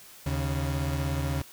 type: tone pair together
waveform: 35% pulse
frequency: 77.2 / 138.07 Hz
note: D#2 / C#3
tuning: -13 / -7 cents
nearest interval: minor seventh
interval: 1006 cents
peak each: -28 dBFS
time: 0.26-1.42 s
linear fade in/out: 5 ms
effects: white hiss -50 dBFS RMS until 1.52 s